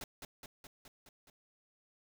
pink noise with echo, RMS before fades -44 dBFS, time 0.01-0.04 s, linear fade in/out 2 ms, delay 210 ms, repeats 6, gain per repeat -3 dB, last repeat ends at 1.3 s, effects none

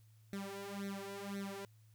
sawtooth tone with flanger, 198.4 Hz, G3, 21 cents sharp, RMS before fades -44 dBFS, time 0.33-1.65 s, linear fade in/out 0 ms, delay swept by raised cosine 0.5 to 3 ms, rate 1.9 Hz, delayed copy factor +0.95, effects added 109 Hz sine -61 dBFS peak until 1.94 s + white hiss -75 dBFS RMS until 1.94 s

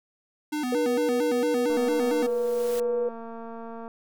square tone with vibrato, 274.1 Hz, C#4, 19 cents flat, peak -27 dBFS, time 0.52-2.27 s, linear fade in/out 10 ms, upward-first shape square, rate 4.4 Hz, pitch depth 160 cents each way
sine tone, 482.5 Hz, B4, 40 cents flat, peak -23 dBFS, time 0.72-3.09 s, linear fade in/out 5 ms
white noise with exponential growth, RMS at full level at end -38 dBFS, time 1.6-2.8 s, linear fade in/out 2 ms, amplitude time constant 260 ms
click train, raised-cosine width 1 ms, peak -27 dBFS, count 500, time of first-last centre 1.7-3.879 s, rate 229 Hz
effects none

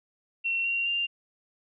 sine tone with pitch steps, 2722 / 2755 / 2789 Hz, F7 / F7 / F7, -45 / -24 / -3 cents, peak -25 dBFS, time 0.44-1.07 s, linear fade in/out 20 ms, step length 210 ms, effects none

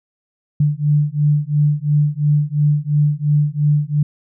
sine beating tone pair, 146.5 / 149.4 Hz, D3 / D3, -4 / +30 cents, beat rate 2.9 Hz, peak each -16 dBFS, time 0.6-4.03 s, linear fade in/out 5 ms, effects none

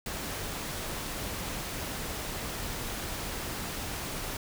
pink noise, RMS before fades -36 dBFS, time 0.06-4.37 s, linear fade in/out 2 ms, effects none

